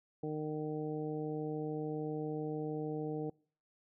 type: harmonic tone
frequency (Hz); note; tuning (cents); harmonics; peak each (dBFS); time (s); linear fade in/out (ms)
153.1; D#3; -28; 1 / 2 / 3 / 4 / 5; -41 / -40 / -39 / -51 / -48; 0.23-3.3; 5
effects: noise-tail reverb RT60 0.5 s tail -26 dB re dry